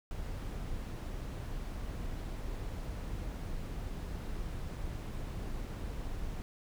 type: noise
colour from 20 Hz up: brown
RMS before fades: -39 dBFS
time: 0.11-6.42 s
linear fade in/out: 0 ms
effects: none